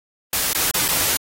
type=noise with dropouts; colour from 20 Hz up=white; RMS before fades=-20 dBFS; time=0.33-1.17 s; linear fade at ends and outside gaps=2 ms; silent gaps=0.532-0.548 / 0.712-0.741 / 0.881-0.886 s; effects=AAC 48 kbps